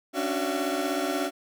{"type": "tone cluster", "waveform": "30% pulse", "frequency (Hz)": [277.8, 294.3, 372.7, 676], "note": ["C#4", "D4", "F#4", "E5"], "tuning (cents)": [4, 4, 13, 43], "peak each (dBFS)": -29, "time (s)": [0.13, 1.31], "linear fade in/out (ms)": 50, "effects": []}